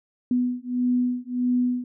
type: beating tone pair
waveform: sine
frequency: 246.9 / 248.5 Hz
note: B3 / B3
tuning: 0 / +11 cents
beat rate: 1.6 Hz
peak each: -24 dBFS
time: 0.31-1.84 s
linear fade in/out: 2 ms
effects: none